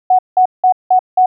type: tone bursts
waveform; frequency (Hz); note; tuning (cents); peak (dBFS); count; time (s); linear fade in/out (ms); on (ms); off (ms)
sine; 740; F#5; 0; -6; 5; 0.1-1.26; 5; 88; 180
effects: none